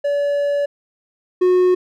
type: tone pair in turn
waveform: triangle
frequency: 573 / 364.3 Hz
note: D5 / F#4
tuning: -43 / -27 cents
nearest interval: minor sixth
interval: 784 cents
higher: first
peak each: -14 / -9 dBFS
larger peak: second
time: 0.04-0.66 / 1.41-1.75 s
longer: first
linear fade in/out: 10 ms
effects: none